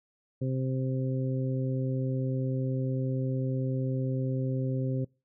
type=harmonic tone; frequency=130.81 Hz; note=C3; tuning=in tune; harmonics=1 / 2 / 3 / 4; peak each=-28 / -34 / -39 / -39 dBFS; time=0.41-5.05 s; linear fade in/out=10 ms; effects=noise-tail reverb RT60 0.3 s tail -25 dB re dry